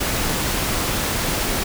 pink noise, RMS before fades -22 dBFS, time 0-1.64 s, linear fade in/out 10 ms, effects none

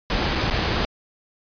pink noise with dropouts, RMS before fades -22 dBFS, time 0.1-0.85 s, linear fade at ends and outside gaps 0 ms, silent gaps 0.351-0.355 / 0.5-0.509 s, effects resampled to 11025 Hz

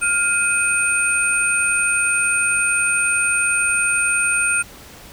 sine tone cluster, 1412 / 2511 / 8800 Hz, F6 / D#7 / C#9, +19 / +15 / -14 cents, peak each -20 dBFS, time 0.01-4.63 s, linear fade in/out 20 ms, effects pink hiss -41 dBFS RMS until 5.12 s

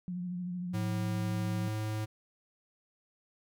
sine tone with vibrato, 178.6 Hz, F3, 39 cents sharp, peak -34 dBFS, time 0.08-1.68 s, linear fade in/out 0 ms, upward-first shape triangle, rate 13 Hz, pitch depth 43 cents each way
square tone, 108 Hz, A2, 32 cents flat, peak -33 dBFS, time 0.73-2.06 s, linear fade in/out 20 ms
effects none

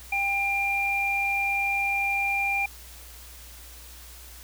sine tone pair together, 794.5 / 2389 Hz, G5 / D7, +23 / +29 cents, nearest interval octave + perfect fifth, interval 1906 cents, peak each -29 / -24 dBFS, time 0.12-2.66 s, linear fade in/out 5 ms, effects added 60 Hz sine -46 dBFS peak until 4.43 s + white hiss -47 dBFS RMS until 4.43 s

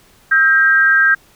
sine tone with amplitude modulation, 1591 Hz, G6, 25 cents sharp, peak -5 dBFS, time 0.31-1.15 s, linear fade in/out 10 ms, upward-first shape sine, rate 291 Hz, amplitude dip 70%, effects pink hiss -50 dBFS RMS until 1.35 s

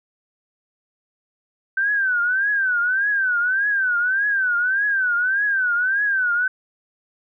sine tone with vibrato, 1537 Hz, G6, 35 cents flat, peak -17 dBFS, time 1.77-6.48 s, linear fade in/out 5 ms, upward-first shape triangle, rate 1.7 Hz, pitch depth 170 cents each way, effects none

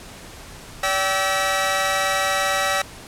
sawtooth tone cluster, 575 / 773 / 1312 / 1921 Hz, D5 / G5 / E6 / B6, -37 / -24 / -9 / -48 cents, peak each -21 dBFS, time 0.83-2.82 s, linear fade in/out 5 ms, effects pink hiss -40 dBFS RMS until 3.07 s + low-pass 11000 Hz 12 dB/octave

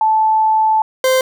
sine / 40% pulse tone pair in turn, 874 / 519.7 Hz, A5 / C5, -12 / -12 cents, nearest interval major sixth, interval 900 cents, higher first, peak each -10 dBFS, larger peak neither, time 0.01-0.82 / 1.04-1.21 s, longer first, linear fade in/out 2 ms, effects none

